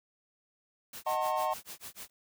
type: noise with tremolo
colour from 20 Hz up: white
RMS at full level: -43 dBFS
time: 0.93-2.1 s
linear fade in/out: 2 ms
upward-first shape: sine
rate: 6.7 Hz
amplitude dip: 100%
type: chord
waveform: triangle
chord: D# diminished seventh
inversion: none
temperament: just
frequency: 622.3 / 746.7 / 896 / 1075.3 Hz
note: D#5 / F#5 / A5 / C6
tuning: 0 / +16 / +31 / +47 cents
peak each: -32 dBFS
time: 1.06-1.54 s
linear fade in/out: 10 ms
effects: none